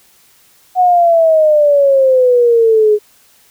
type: exponential sweep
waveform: sine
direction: down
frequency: 740 to 415.3 Hz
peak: -6 dBFS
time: 0.75-2.99 s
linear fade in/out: 50 ms
effects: white hiss -49 dBFS RMS until 3.5 s